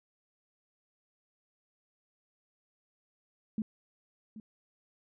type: tone with echo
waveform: sine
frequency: 217 Hz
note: A3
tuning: 24 cents flat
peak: -29 dBFS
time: 3.58-3.62 s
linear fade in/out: 2 ms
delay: 780 ms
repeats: 1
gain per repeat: -14 dB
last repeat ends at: 4.4 s
effects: none